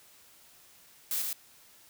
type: noise with echo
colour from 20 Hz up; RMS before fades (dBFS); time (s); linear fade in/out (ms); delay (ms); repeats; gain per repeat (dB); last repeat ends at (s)
blue; -31; 1.11-1.22; 2; 110; 1; -3; 1.33
effects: white hiss -58 dBFS RMS until 1.89 s